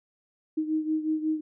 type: beating tone pair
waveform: sine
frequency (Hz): 311.1 / 316.6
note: D#4 / D#4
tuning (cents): 0 / +30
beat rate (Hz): 5.5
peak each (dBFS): -26 / -31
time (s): 0.57-1.41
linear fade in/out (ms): 10
effects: none